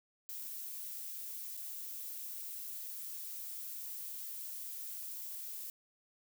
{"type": "noise with dropouts", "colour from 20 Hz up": "violet", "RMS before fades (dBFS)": -44, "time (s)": [0.29, 5.7], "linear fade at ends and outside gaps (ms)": 0, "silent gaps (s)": [1.568, 1.574], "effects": []}